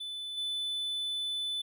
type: tone with level steps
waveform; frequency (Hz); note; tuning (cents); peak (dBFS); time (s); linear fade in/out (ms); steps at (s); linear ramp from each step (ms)
triangle; 3500; A7; -10; -35 / -30; 0-1.62; 10; 0.37; 10
effects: none